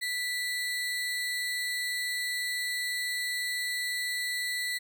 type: tone pair together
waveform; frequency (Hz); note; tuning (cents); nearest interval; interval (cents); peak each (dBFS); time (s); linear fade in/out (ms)
35% pulse; 1974 / 4258; B6 / C8; -1 / +30; octave + minor second; 1331; -29 / -36; 0.01-4.79; 20
effects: none